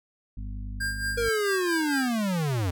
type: harmonic tone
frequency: 50.4 Hz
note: G1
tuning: 49 cents sharp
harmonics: 1 / 2 / 4 / 5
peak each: -33 / -39 / -45 / -47 dBFS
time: 0.37-1.29 s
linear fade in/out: 5 ms
type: tone with tremolo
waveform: square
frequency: 1600 Hz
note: G6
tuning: 35 cents sharp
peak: -27 dBFS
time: 0.8-2.09 s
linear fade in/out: 10 ms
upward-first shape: sine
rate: 4.5 Hz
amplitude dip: 65%
type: linear sweep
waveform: square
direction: down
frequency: 478.3 to 83.5 Hz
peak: -25 dBFS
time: 1.17-2.71 s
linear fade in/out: 10 ms
effects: none